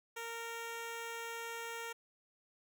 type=tone; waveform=10% pulse; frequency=462.2 Hz; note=A#4; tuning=15 cents flat; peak=-33 dBFS; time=0.16-1.93 s; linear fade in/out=10 ms; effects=none